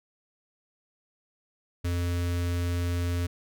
square tone with notch filter, 87.3 Hz, F2, in tune, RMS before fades -28 dBFS, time 1.84-3.27 s, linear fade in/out 10 ms, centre 840 Hz, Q 1.6, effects none

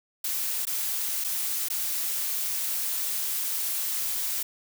blue noise with dropouts, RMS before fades -29 dBFS, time 0.24-4.43 s, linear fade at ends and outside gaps 5 ms, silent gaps 0.654-0.669 / 1.241-1.245 / 1.686-1.7 s, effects none

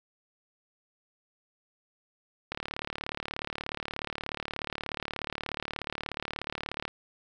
click train, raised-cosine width 0.3 ms, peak -17 dBFS, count 161, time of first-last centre 2.52-6.88 s, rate 36.7 Hz, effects none

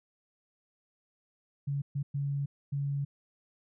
sine tone bursts at uneven times, 140.9 Hz, C#3, 29 cents sharp, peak -29 dBFS, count 4, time 1.67-1.82 / 1.95-2.03 / 2.14-2.46 / 2.72-3.05 s, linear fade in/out 10 ms, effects none

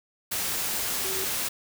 sine tone in noise, 380.4 Hz, F#4, 48 cents sharp, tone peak -35 dBFS, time 1.04-1.25 s, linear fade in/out 10 ms, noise white, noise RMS -29 dBFS, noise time 0.31-1.49 s, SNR -9 dB, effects none

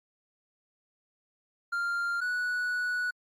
triangle tone pair in turn, 1395 / 1473.1 Hz, F6 / F#6, -2 / -8 cents, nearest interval minor second, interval 94 cents, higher second, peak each -26 dBFS, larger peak neither, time 1.72-2.21 / 2.21-3.11 s, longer second, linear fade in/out 10 ms, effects AAC 64 kbps

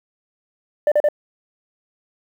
sine tone bursts, 594 Hz, D5, 20 cents sharp, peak -10 dBFS, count 3, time 0.87-1.087 s, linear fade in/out 2 ms, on 47 ms, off 38 ms, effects tanh soft clip ceiling -11 dBFS + 8-bit

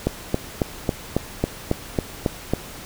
click train, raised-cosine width 2 ms, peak -5 dBFS, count 10, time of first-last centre 0.07-2.536 s, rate 3.65 Hz, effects pink hiss -38 dBFS RMS until 2.85 s

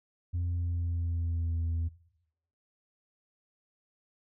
sine tone with pitch glide, 87.31 to 82.89 Hz, F2 to E2, 0 to +10 cents, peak -26 dBFS, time 0.33-1.89 s, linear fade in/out 20 ms, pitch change -90 cents, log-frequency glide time 0.44-1.58 s, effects noise-tail reverb RT60 0.8 s tail -20 dB re dry + tanh soft clip ceiling -27 dBFS

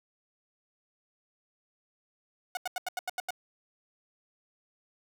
sawtooth tone bursts, 731 Hz, F#5, 21 cents flat, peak -27 dBFS, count 8, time 2.55-3.306 s, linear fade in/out 2 ms, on 21 ms, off 84 ms, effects none

